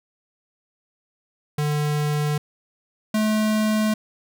square tone pair in turn, 148.8 / 215.4 Hz, D3 / A3, +23 / -37 cents, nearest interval tritone, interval 640 cents, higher second, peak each -21 / -19 dBFS, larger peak second, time 1.58-2.38 / 3.14-3.94 s, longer neither, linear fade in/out 5 ms, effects none

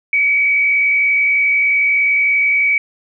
sine tone with frequency modulation, 2276 Hz, C#7, 45 cents sharp, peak -11 dBFS, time 0.13-2.78 s, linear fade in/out 2 ms, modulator 63.2 Hz, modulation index 0.7, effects none

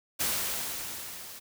white noise with level ramp, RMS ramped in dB -28 to -45 dBFS, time 0.19-1.4 s, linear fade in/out 20 ms, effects none

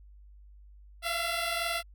10% pulse tone pair together, 671.3 / 693 Hz, E5 / F5, +31 / -14 cents, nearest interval minor second, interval 55 cents, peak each -23 / -25 dBFS, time 1.02-1.83 s, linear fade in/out 50 ms, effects added 50 Hz sine -50 dBFS peak until 1.94 s

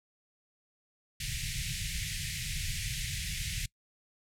pink band-stop noise, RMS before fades -35 dBFS, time 1.2-3.66 s, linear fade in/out 5 ms, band 160 to 1900 Hz, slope 48 dB/octave, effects noise-tail reverb RT60 0.1 s tail -23 dB re dry + low-pass 11000 Hz 12 dB/octave

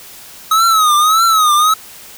square tone with vibrato, 1270 Hz, D#6, 35 cents sharp, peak -9 dBFS, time 0.51-1.74 s, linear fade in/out 5 ms, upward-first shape triangle, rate 1.7 Hz, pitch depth 130 cents each way, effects white hiss -36 dBFS RMS until 2.17 s

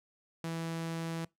sawtooth tone, 164.81 Hz, E3, in tune, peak -31 dBFS, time 0.44-1.25 s, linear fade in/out 2 ms, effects noise-tail reverb RT60 0.2 s tail -24 dB re dry + low-pass 12000 Hz 12 dB/octave

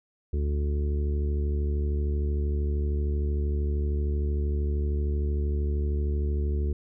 harmonic tone, 73 Hz, D2, 10 cents flat, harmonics 1 / 2 / 3 / 4 / 5 / 6, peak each -24 / -39 / -39 / -45 / -37 / -42 dBFS, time 0.33-6.73 s, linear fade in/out 5 ms, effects none

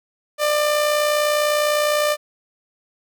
sawtooth tone with amplitude modulation, 596 Hz, D5, 25 cents sharp, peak -11 dBFS, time 0.38-2.17 s, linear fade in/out 50 ms, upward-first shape sine, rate 59.9 Hz, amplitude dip 40%, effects none

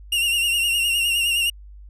45% pulse tone with vibrato, 2794 Hz, F7, in tune, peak -18 dBFS, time 0.12-1.5 s, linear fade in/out 5 ms, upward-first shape sine, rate 9.7 Hz, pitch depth 51 cents each way, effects added 50 Hz sine -39 dBFS peak until 1.89 s + resampled to 32000 Hz

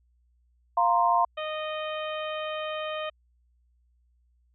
sine chord, F suspended fourth, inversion none, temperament equal, 698.5 / 932.3 / 1046.5 Hz, F5 / Bb5 / C6, 0 / 0 / 0 cents, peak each -24 dBFS, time 0.77-1.25 s, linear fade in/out 5 ms
harmonic tone, 618 Hz, D#5, 12 cents flat, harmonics 1 / 2 / 3 / 4 / 5 / 6, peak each -32 / -36 / -42 / -41 / -40 / -48 dBFS, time 1.37-3.1 s, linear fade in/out 10 ms
effects added 60 Hz sine -63 dBFS peak until 4.54 s

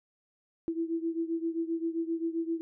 sine beating tone pair, 328.4 / 336 Hz, E4 / E4, -6 / +33 cents, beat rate 7.6 Hz, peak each -31 / -34 dBFS, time 0.68-2.61 s, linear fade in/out 0 ms, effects none

